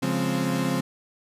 35% pulse chord, Db major seventh, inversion none, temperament equal, 138.59 / 174.61 / 207.7 / 261.6 Hz, Db3 / F3 / Ab3 / C4, 0 / 0 / 0 / 0 cents, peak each -28 / -27 / -29 / -25 dBFS, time 0.02-0.81 s, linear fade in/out 10 ms, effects resampled to 32000 Hz

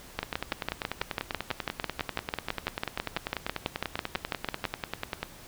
two click trains, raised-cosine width 0.3 ms, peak -12 / -14 dBFS, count 28 / 52, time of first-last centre 0.19-4.653 / 0.23-5.23 s, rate 6.05 / 10.2 Hz, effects pink hiss -49 dBFS RMS until 5.47 s

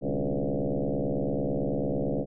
sine tone with frequency modulation, 146.83 Hz, D3, in tune, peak -25 dBFS, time 0.01-2.26 s, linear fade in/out 50 ms, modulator 69 Hz, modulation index 6.7, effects none

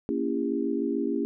sine chord, A# diminished seventh, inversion none, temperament just, 233.1 / 279.7 / 335.6 / 402.8 Hz, A#3 / C#4 / E4 / G4, 0 / +16 / +31 / +47 cents, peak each -31 / -29 / -31 / -31 dBFS, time 0.09-1.25 s, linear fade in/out 0 ms, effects none

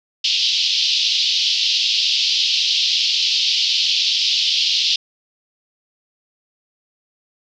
pink band-pass noise, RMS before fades -18 dBFS, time 0.24-4.96 s, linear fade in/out 5 ms, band 2900 to 5200 Hz, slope 48 dB/octave, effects none

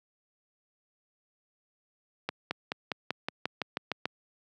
accelerating click train, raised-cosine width 0.3 ms, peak -14 dBFS, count 11, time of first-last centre 2.29-4.056 s, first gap 220 ms, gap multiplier 0.95, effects high-pass 150 Hz 12 dB/octave

